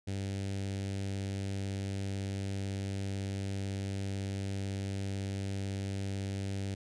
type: tone with notch filter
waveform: sawtooth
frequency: 98 Hz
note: G2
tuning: in tune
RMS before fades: -36 dBFS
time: 0.07-6.75 s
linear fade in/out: 10 ms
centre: 1100 Hz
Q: 0.71
effects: resampled to 22050 Hz